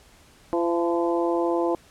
harmonic tone with a mistuned harmonic, 170.3 Hz, F3, 43 cents flat, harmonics 2 / 3 / 4 / 5 / 6, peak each -23 / -27 / -29 / -31 / -33 dBFS, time 0.53-1.75 s, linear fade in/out 0 ms, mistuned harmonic 5, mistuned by +33 cents, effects pink hiss -54 dBFS RMS until 1.9 s + low-pass 11000 Hz 12 dB/octave

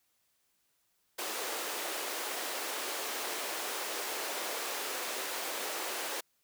pink high-pass noise, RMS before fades -37 dBFS, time 1.18-6.21 s, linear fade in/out 10 ms, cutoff 380 Hz, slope 24 dB/octave, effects white hiss -75 dBFS RMS until 6.43 s

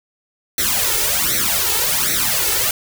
white noise with flanger, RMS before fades -18 dBFS, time 0.58-2.71 s, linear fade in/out 2 ms, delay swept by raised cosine 0.5 to 2.3 ms, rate 1.3 Hz, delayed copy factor +0.95, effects none

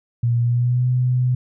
sine tone with pitch glide, 118.7 to 125.76 Hz, A#2 to B2, +32 to +32 cents, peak -15 dBFS, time 0.23-1.35 s, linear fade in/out 5 ms, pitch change +100 cents, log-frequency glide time 0.4-0.88 s, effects none

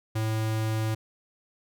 square tone, 110 Hz, A2, in tune, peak -26 dBFS, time 0.15-0.95 s, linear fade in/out 10 ms, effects none

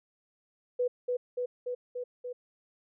sine tone with echo, 493.9 Hz, B4, in tune, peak -25 dBFS, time 0.79-0.88 s, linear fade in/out 10 ms, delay 290 ms, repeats 5, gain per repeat -2 dB, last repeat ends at 2.33 s, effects none

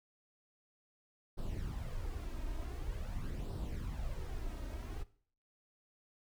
brown noise with flanger, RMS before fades -40 dBFS, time 1.37-5.04 s, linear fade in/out 20 ms, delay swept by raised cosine 0.22 to 3.22 ms, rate 0.46 Hz, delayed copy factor +0.6, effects noise-tail reverb RT60 0.5 s tail -18 dB re dry

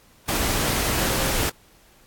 sine tone in noise, 533 Hz, C5, 32 cents sharp, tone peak -33 dBFS, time 1.01-1.32 s, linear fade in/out 10 ms, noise pink, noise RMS -23 dBFS, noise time 0.28-1.5 s, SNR -13 dB, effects pink hiss -55 dBFS RMS until 2.06 s + AAC 64 kbps

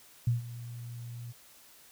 sine tone with ADSR envelope, 119.1 Hz, A#2, 38 cents sharp, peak -22 dBFS, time 0.27-1.33 s, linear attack 4 ms, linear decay 140 ms, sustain -17 dB, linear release 25 ms, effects white hiss -57 dBFS RMS until 1.91 s

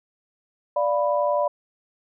sine chord, B diminished, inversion first, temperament equal, 587.3 / 698.5 / 987.8 Hz, D5 / F5 / B5, 0 / 0 / 0 cents, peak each -21 / -27 / -25 dBFS, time 0.76-1.48 s, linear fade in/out 5 ms, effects none

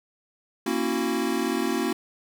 square chord, F# dominant seventh, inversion first, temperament equal with one note detuned, 233.1 / 272.4 / 329.6 / 370 Hz, A#3 / C#4 / E4 / F#4, 0 / -30 / 0 / 0 cents, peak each -30 dBFS, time 0.66-1.93 s, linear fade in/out 5 ms, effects none

